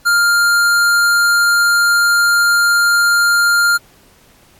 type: tone with hard clipping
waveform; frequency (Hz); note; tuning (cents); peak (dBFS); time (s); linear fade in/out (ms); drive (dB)
sine; 1400; F6; +4; -11; 0.05-3.78; 20; 18
effects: pink hiss -49 dBFS RMS until 4.59 s + AAC 64 kbps